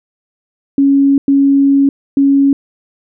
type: tone bursts at uneven times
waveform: sine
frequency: 277.2 Hz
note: C#4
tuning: in tune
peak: -6 dBFS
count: 3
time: 0.78-1.18 / 1.28-1.89 / 2.17-2.53 s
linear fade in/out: 2 ms
effects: none